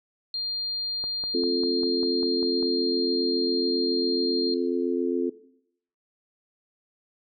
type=tone; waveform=sine; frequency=4200 Hz; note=C8; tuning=6 cents sharp; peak=-27 dBFS; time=0.34-4.54 s; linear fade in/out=2 ms
type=click train; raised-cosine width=1 ms; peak=-28 dBFS; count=9; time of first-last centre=1.04-2.627 s; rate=5.04 Hz
type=chord; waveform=sine; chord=F major; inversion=second; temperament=just; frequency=261.9 / 349.2 / 436.5 Hz; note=C4 / F4 / A4; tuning=+2 / 0 / -14 cents; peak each=-27 / -26 / -28 dBFS; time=1.34-5.3 s; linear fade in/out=10 ms
effects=noise-tail reverb RT60 0.7 s tail -17 dB re dry